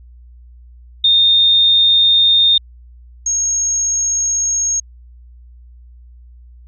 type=tone pair in turn; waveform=sine; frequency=3654 / 6539 Hz; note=A#7 / G#8; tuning=-35 / -28 cents; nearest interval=minor seventh; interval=1007 cents; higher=second; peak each=-8 / -14 dBFS; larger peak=first; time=1.04-2.58 / 3.26-4.8 s; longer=neither; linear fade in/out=5 ms; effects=added 60 Hz sine -38 dBFS peak until 6.67 s